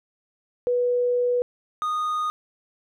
sine / triangle tone pair in turn, 490 / 1234.7 Hz, B4 / D#6, -14 / -14 cents, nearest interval octave + major third, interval 1600 cents, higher second, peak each -19 / -21 dBFS, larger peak first, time 0.67-1.42 / 1.82-2.3 s, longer first, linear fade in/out 0 ms, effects none

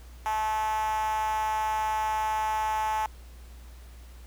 5% pulse tone with high-pass filter, 216.7 Hz, A3, 26 cents flat, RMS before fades -28 dBFS, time 0.26-3.06 s, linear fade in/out 0 ms, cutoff 860 Hz, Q 9.8, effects added 60 Hz sine -44 dBFS peak until 4.26 s + pink hiss -56 dBFS RMS until 4.26 s

